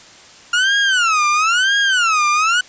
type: tone with vibrato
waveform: 30% pulse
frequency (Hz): 1396.9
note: F6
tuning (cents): 0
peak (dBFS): -10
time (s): 0.53-2.61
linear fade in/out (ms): 5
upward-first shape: sine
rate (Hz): 1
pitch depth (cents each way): 270
effects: white hiss -42 dBFS RMS until 2.68 s + resampled to 16000 Hz